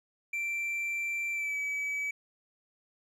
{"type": "tone with pitch glide", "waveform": "triangle", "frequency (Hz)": [2349, 2287], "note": ["D7", "D7"], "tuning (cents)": [0, -47], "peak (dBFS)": -29, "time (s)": [0.33, 2.11], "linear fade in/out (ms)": 5, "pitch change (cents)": -47, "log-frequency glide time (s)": [1.32, 1.57], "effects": []}